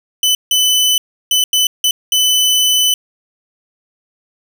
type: tone bursts at uneven times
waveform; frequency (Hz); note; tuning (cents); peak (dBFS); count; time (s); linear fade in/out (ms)
sawtooth; 3007; F#7; +27; -7; 6; 0.23-0.35 / 0.51-0.98 / 1.31-1.44 / 1.53-1.67 / 1.84-1.91 / 2.12-2.94; 2
effects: none